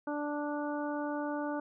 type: harmonic tone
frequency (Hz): 293.7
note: D4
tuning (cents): 0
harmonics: 1 / 2 / 3 / 4 / 5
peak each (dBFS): -35 / -38 / -40 / -45 / -44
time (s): 0.07-1.6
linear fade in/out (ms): 5
effects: none